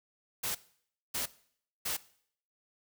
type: noise bursts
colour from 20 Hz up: white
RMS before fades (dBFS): -34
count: 3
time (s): 0.43-1.97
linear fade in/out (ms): 10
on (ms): 120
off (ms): 590
effects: noise-tail reverb RT60 0.6 s tail -19 dB re dry